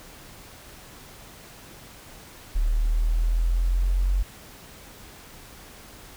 sine linear sweep, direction up, 37.12 to 46.25 Hz, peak -19 dBFS, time 2.55-4.23 s, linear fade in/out 10 ms, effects pink hiss -46 dBFS RMS until 6.16 s

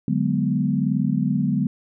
sine chord, G# half-diminished seventh, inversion second, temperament equal, 146.83 / 185 / 207.7 / 246.9 Hz, D3 / F#3 / G#3 / B3, 0 / 0 / 0 / 0 cents, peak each -24 dBFS, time 0.08-1.67 s, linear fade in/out 2 ms, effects none

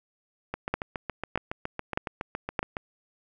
two click trains, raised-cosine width 0.5 ms, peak -10 / -16 dBFS, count 4 / 17, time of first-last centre 0.74-2.592 / 0.54-2.768 s, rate 1.62 / 7.18 Hz, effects none

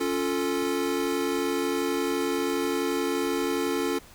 square chord, Db augmented, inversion none, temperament equal, 277.2 / 349.2 / 440 Hz, Db4 / F4 / A4, 0 / 0 / 0 cents, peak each -30 dBFS, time 0-3.99 s, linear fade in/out 10 ms, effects pink hiss -51 dBFS RMS until 4.14 s

